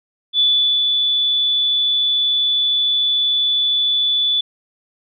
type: tone with ADSR envelope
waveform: sine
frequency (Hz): 3467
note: A7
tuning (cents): -26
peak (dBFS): -11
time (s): 0.33-4.41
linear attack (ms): 61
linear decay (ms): 420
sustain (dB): -3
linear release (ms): 6
effects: none